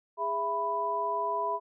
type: tone cluster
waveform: sine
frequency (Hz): 410.5 / 665 / 991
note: G#4 / E5 / B5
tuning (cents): -20 / +15 / +6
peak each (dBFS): -36 / -34 / -29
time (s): 0.17-1.6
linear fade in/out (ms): 50
effects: none